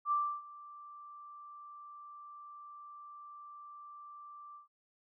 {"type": "tone with ADSR envelope", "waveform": "sine", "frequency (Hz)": 1174.7, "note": "D6", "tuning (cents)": 0, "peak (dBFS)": -27, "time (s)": [0.05, 4.68], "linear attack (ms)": 65, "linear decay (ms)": 300, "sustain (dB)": -21, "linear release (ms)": 130, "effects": []}